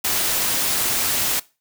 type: noise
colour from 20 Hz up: white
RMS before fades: -21 dBFS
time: 0.04-1.4 s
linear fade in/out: 10 ms
effects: noise-tail reverb RT60 0.3 s tail -21 dB re dry